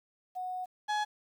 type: tone pair in turn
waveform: sine / 35% pulse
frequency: 735 / 842.1 Hz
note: F#5 / G#5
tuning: -12 / +24 cents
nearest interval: major second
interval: 236 cents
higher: second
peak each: -34 / -27 dBFS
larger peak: second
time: 0.35-0.66 / 0.88-1.05 s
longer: first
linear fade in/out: 20 ms
effects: low-pass 5000 Hz 12 dB/octave + 10-bit